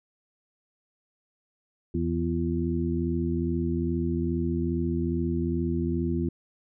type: harmonic tone with a mistuned harmonic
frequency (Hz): 82.41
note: E2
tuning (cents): 0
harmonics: 1 / 2 / 3 / 4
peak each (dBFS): -30 / -30 / -30 / -30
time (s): 1.94-6.29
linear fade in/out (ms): 5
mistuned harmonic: 4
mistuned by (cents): +63
effects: none